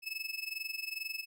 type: tone with amplitude modulation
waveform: 30% pulse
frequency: 2600 Hz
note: E7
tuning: 24 cents flat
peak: -31 dBFS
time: 0.02-1.26 s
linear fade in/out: 50 ms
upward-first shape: sine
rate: 22.3 Hz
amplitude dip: 85%
effects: none